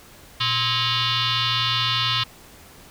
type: tone with frequency modulation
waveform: sine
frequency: 119.4 Hz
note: A#2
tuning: 42 cents sharp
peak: -19 dBFS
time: 0.4-2.24 s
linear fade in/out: 10 ms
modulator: 585 Hz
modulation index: 7
effects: pink hiss -47 dBFS RMS until 2.9 s